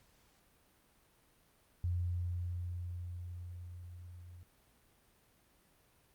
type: tone with level ramp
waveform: sine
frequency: 88 Hz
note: F2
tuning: 14 cents sharp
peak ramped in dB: -31 to -50 dBFS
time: 1.84-4.43 s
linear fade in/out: 0 ms
effects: pink hiss -69 dBFS RMS until 6.14 s + Opus 48 kbps

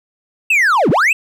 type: linear two-way sweep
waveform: triangle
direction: down then up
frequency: 2726 to 123.2 to 2726 Hz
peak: -8 dBFS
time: 0.5-1.13 s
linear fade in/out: 5 ms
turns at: 0.9 s
effects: none

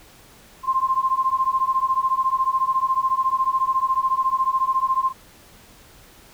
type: beating tone pair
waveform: sine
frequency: 1046.5 / 1060.5 Hz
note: C6 / C6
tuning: 0 / +23 cents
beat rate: 14 Hz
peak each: -21 dBFS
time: 0.63-5.13 s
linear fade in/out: 50 ms
effects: pink hiss -49 dBFS RMS until 6.33 s

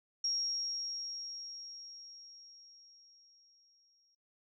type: tone with exponential decay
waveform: sine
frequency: 5588 Hz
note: F8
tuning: in tune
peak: -30 dBFS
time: 0.24-4.15 s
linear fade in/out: 5 ms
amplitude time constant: 850 ms
effects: noise-tail reverb RT60 0.3 s tail -26 dB re dry

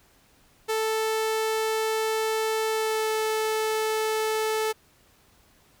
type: tone with pitch glide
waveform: sawtooth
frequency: 440 to 436.7 Hz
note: A4 to A4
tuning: 0 to -13 cents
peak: -20 dBFS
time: 0.68-4.73 s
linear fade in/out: 20 ms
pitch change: -13 cents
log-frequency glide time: 2.69-3.1 s
effects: pink hiss -60 dBFS RMS until 5.8 s

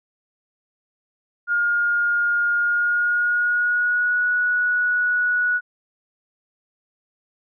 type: tone with pitch glide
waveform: sine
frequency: 1420 to 1465.8 Hz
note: F6 to F#6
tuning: +28 to -17 cents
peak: -17 dBFS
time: 1.47-5.61 s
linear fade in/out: 50 ms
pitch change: +55 cents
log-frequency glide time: 2.56-4.27 s
effects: none

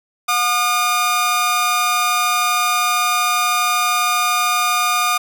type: tone pair together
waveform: sawtooth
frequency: 723 / 1215.9 Hz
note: F#5 / D#6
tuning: -40 / -40 cents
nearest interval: major sixth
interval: 900 cents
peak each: -19 / -12 dBFS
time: 0.28-5.18 s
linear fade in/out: 10 ms
effects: none

